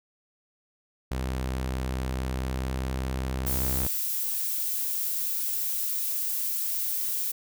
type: tone with pitch glide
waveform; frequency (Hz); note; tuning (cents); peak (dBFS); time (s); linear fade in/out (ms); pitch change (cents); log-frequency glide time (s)
sawtooth; 64.5 to 65.1; C2 to C2; -24 to -8; -24; 1.11-3.87; 5; +16; 2.28-2.79
type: noise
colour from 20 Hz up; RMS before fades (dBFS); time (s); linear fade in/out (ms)
violet; -29; 3.46-7.32; 10
effects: none